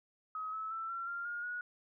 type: tone with pitch steps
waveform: sine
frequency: 1271 / 1300 / 1329.6 / 1359.9 / 1390.8 / 1422.5 / 1454.9 Hz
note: D#6 / E6 / E6 / F6 / F6 / F6 / F#6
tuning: +36 / -24 / +15 / -46 / -8 / +31 / -30 cents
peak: -37 dBFS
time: 0.35-1.61 s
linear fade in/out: 2 ms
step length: 180 ms
effects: none